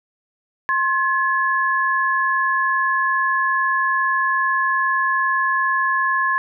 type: tone pair together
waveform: sine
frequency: 1063.6 / 1706 Hz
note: C6 / G#6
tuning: +28 / +46 cents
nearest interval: minor sixth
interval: 818 cents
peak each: -19 dBFS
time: 0.69-6.38 s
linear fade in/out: 0 ms
effects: none